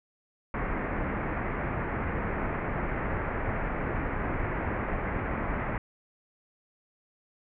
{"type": "low-pass noise", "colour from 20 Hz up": "pink", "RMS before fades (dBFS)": -31, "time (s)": [0.54, 5.78], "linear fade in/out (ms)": 2, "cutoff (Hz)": 2200, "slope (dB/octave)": 48, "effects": []}